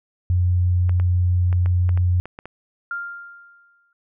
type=tone; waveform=sine; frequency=89.4 Hz; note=F2; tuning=41 cents sharp; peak=-15 dBFS; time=0.3-2.2 s; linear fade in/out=0 ms
type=clicks; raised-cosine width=0.5 ms; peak=-20 dBFS; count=9; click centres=0.894 / 0.999 / 1.528 / 1.66 / 1.892 / 1.975 / 2.256 / 2.389 / 2.456 s
type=tone with exponential decay; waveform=sine; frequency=1396.9 Hz; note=F6; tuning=in tune; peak=-23 dBFS; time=2.91-3.93 s; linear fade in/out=2 ms; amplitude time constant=220 ms
effects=none